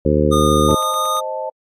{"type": "harmonic tone", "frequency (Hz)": 75, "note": "D2", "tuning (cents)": 37, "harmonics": [1, 2, 3, 4, 5, 6, 7], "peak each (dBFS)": [-20, -20, -20, -20, -20, -20, -20], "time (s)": [0.05, 0.75], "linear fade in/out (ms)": 5}
{"type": "tone with pitch glide", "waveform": "square", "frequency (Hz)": [1222, 1229.8], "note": ["D#6", "D#6"], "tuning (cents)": [-32, -21], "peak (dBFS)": -18, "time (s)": [0.31, 1.21], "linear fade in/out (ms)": 20, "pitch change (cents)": 11, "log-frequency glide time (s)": [0.59, 1.08]}
{"type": "chord", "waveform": "sine", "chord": "A diminished", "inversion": "first", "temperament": "equal", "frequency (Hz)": [523.3, 622.3, 880], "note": ["C5", "Eb5", "A5"], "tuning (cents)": [0, 0, 0], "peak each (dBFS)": -26, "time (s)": [0.68, 1.5], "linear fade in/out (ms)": 10}
{"type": "click train", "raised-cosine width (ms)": 0.3, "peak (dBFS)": -25, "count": 5, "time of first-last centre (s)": [0.71, 1.17], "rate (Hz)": 8.7}
{"effects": ["AAC 48 kbps"]}